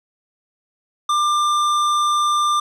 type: tone with hard clipping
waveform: triangle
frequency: 1192 Hz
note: D6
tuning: 25 cents sharp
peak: -17 dBFS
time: 1.09-2.6 s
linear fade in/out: 5 ms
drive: 16 dB
effects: none